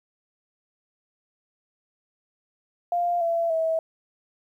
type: tone with pitch steps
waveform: sine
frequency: 698.5 / 672.8 / 648 Hz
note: F5 / E5 / E5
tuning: 0 / +35 / -30 cents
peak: -21 dBFS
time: 2.92-3.79 s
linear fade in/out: 2 ms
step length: 290 ms
effects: 10-bit